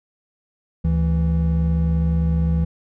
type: tone pair together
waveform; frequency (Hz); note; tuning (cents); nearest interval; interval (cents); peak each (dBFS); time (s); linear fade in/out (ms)
triangle; 73.42 / 164.82; D2 / E3; 0 / 0; octave + major second; 1400; -17; 0.84-2.65; 10
effects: none